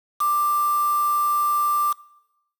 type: tone with quantisation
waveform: sine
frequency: 1182 Hz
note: D6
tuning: 11 cents sharp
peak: -18 dBFS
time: 0.2-1.93 s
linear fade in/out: 10 ms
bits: 5
effects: noise-tail reverb RT60 0.9 s tail -23 dB re dry